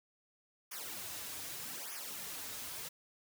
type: noise with flanger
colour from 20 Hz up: white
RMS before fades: -44 dBFS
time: 0.71-2.89 s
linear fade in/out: 10 ms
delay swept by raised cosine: 0.24 to 5.84 ms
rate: 0.82 Hz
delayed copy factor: -0.85
effects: none